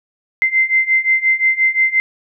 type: beating tone pair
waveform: sine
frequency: 2075 / 2080.7 Hz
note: C7 / C7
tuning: -15 / -10 cents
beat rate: 5.7 Hz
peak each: -16 / -14 dBFS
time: 0.42-2 s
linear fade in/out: 0 ms
effects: none